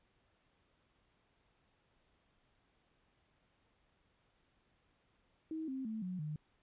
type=tone with pitch steps; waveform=sine; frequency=318.1 / 264.4 / 219.8 / 182.7 / 151.87 Hz; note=D#4 / C4 / A3 / F#3 / D#3; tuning=+38 / +18 / -2 / -22 / -42 cents; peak=-38 dBFS; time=5.51-6.36 s; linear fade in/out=2 ms; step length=170 ms; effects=pink hiss -75 dBFS RMS until 6.62 s + resampled to 8000 Hz